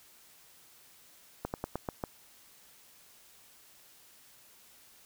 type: slowing click train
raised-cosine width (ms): 1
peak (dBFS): -19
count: 6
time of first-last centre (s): 1.45-2.038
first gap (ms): 89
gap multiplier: 1.14
effects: white hiss -59 dBFS RMS until 5.05 s